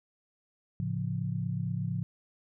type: chord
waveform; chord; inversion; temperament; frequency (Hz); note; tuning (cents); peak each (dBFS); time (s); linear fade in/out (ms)
sine; A augmented; none; equal; 110 / 138.59 / 174.61; A2 / C#3 / E#3; 0 / 0 / 0; -34; 0.8-2.03; 0
effects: none